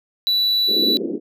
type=tone; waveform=triangle; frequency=3951 Hz; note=B7; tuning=in tune; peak=-14 dBFS; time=0.27-0.97 s; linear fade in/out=0 ms
type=band-pass noise; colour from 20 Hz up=white; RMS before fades=-24 dBFS; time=0.67-1.2 s; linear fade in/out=50 ms; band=210 to 450 Hz; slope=48 dB/octave
effects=none